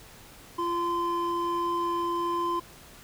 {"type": "tone pair together", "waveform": "triangle", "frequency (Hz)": [344.1, 1031], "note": ["F4", "C6"], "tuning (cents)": [-26, -26], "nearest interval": "octave + perfect fifth", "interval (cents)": 1900, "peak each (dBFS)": [-28, -25], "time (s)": [0.58, 2.6], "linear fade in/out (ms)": 10, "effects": ["tanh soft clip ceiling -17 dBFS", "pink hiss -50 dBFS RMS until 3.03 s"]}